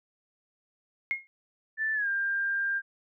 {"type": "tone with exponential decay", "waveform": "sine", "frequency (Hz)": 2149, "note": "C7", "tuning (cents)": 46, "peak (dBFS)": -22, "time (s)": [1.11, 1.27], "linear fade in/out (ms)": 0, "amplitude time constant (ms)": 34}
{"type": "tone with pitch glide", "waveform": "sine", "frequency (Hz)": [1760, 1595.4], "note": ["A6", "G6"], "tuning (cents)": [0, 30], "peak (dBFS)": -26, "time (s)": [1.77, 2.82], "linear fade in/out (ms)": 50, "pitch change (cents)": -170, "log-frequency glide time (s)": [1.94, 2.08]}
{"effects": []}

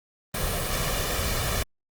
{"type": "noise with comb filter", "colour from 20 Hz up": "pink", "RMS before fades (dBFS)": -27, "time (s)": [0.34, 1.63], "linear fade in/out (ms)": 5, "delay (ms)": 1.7, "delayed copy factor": 0.55, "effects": ["Opus 32 kbps"]}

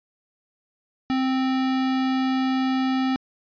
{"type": "tone", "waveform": "square", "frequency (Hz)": 261.6, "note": "C4", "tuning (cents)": 0, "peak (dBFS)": -21, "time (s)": [1.1, 3.16], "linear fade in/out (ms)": 0, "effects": ["resampled to 11025 Hz"]}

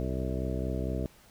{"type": "harmonic tone with a mistuned harmonic", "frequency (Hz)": 64.3, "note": "C2", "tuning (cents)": -30, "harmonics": [1, 2, 3, 4, 5, 6, 7, 9, 10], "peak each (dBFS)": [-33, -36, -38, -39, -40, -41, -41, -43, -43], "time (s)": [0, 1.06], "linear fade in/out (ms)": 0, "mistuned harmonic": 9, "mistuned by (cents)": -35, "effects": ["pink hiss -58 dBFS RMS until 1.3 s"]}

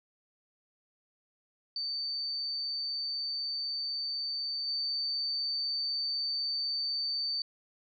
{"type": "tone with level steps", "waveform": "sine", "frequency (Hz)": 4572, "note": "D8", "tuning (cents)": -47, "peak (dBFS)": [-32, -30], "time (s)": [1.76, 7.42], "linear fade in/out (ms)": 2, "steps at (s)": 4.67, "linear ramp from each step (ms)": 10, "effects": []}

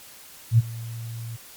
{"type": "tone with ADSR envelope", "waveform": "sine", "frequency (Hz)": 115.2, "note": "A#2", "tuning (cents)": -20, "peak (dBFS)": -10, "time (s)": [0.51, 1.37], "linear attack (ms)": 73, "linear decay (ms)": 29, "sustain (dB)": -21, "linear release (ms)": 17, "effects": ["white hiss -46 dBFS RMS until 1.56 s", "MP3 96 kbps"]}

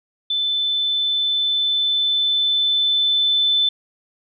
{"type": "tone with level ramp", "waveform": "sine", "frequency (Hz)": 3520, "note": "A7", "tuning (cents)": 0, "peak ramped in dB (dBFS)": [-18, -14], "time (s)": [0.3, 3.69], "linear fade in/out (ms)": 5, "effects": []}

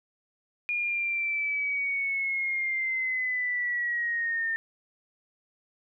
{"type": "linear sweep", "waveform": "sine", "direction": "down", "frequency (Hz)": [2433, 1807], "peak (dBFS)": -26, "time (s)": [0.69, 4.56], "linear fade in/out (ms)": 0, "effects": []}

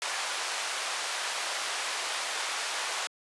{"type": "band-pass noise", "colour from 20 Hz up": "pink", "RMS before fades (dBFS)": -33, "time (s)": [0.02, 3.07], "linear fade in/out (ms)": 0, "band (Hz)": [810, 8600], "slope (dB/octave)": 12, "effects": ["high-pass 400 Hz 12 dB/octave", "resampled to 24000 Hz"]}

